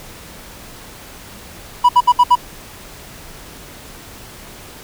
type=tone bursts; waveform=triangle; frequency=980 Hz; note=B5; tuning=14 cents flat; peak=-4 dBFS; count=5; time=1.84-2.355 s; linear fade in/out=10 ms; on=51 ms; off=65 ms; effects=pink hiss -37 dBFS RMS until 4.83 s